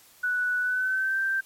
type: tone with pitch glide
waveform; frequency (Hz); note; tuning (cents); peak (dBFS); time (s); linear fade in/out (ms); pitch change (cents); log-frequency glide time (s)
sine; 1480 to 1568; F#6 to G6; 0 to 0; -23; 0.23-1.41; 10; +100; 0.6-1.19
effects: white hiss -55 dBFS RMS until 1.45 s + MP3 64 kbps